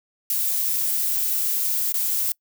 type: noise with dropouts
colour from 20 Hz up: violet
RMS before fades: -23 dBFS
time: 0.3-2.32 s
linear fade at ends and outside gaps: 1 ms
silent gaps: 1.922-1.941 s
effects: noise-tail reverb RT60 0.1 s tail -25 dB re dry